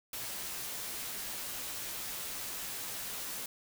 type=noise with comb filter; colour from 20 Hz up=white; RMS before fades=-40 dBFS; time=0.13-3.46 s; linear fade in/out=2 ms; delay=13 ms; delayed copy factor=-0.55; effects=none